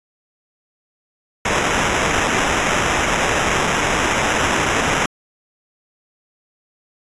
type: noise with sample-and-hold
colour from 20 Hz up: white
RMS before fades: -18 dBFS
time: 1.45-5.06 s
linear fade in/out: 5 ms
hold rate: 4410 Hz
effects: resampled to 22050 Hz